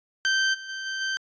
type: tone with level steps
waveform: sawtooth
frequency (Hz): 1557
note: G6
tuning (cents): -12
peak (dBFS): -17 / -33 / -28 / -25 / -22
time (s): 0.25-1.17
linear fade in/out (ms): 0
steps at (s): 0.53 / 0.68 / 0.85 / 1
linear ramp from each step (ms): 20
effects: resampled to 16000 Hz